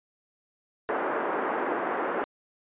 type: band-pass noise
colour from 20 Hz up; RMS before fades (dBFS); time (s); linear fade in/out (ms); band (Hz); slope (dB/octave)
pink; -29; 0.89-2.24; 0; 310 to 1600; 24
effects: resampled to 8000 Hz